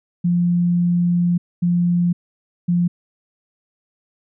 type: tone bursts at uneven times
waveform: sine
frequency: 174.61 Hz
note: F3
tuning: in tune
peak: -14 dBFS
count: 3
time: 0.24-1.38 / 1.62-2.13 / 2.68-2.88 s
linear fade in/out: 10 ms
effects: none